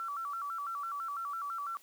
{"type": "tone with vibrato", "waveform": "sine", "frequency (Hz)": 1244.5, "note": "D#6", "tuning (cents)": 0, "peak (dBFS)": -35, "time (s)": [0, 1.77], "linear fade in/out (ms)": 0, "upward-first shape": "square", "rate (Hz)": 6, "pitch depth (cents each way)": 140, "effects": ["white hiss -61 dBFS RMS until 1.82 s", "high-pass 200 Hz 12 dB/octave"]}